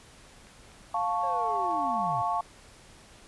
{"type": "click train", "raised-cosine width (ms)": 0.3, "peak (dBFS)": -38, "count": 6, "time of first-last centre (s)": [0.47, 1.711], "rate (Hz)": 4.03}
{"type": "chord", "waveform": "sine", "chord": "F augmented", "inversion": "none", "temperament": "equal with one note detuned", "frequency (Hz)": [702.1, 880, 1108.7], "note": ["F5", "A5", "C#6"], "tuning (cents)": [9, 0, 0], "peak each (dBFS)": -30, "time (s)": [0.94, 2.41], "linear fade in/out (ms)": 5}
{"type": "linear sweep", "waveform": "triangle", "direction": "down", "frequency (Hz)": [554, 107.9], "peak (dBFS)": -34, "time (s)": [1.23, 2.22], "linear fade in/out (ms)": 5}
{"effects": ["pink hiss -53 dBFS RMS until 3.27 s", "resampled to 24000 Hz"]}